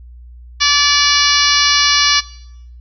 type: harmonic tone with a mistuned harmonic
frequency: 578 Hz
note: D5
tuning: 28 cents flat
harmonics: 2 / 3 / 4 / 5 / 6 / 7 / 8 / 9 / 10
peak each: -19 / -19 / -19 / -19 / -19 / -19 / -19 / -19 / -19 dBFS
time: 0.6-2.21 s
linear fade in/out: 20 ms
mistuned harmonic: 7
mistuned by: +28 cents
effects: noise-tail reverb RT60 0.8 s tail -20 dB re dry + added 60 Hz sine -34 dBFS peak until 2.8 s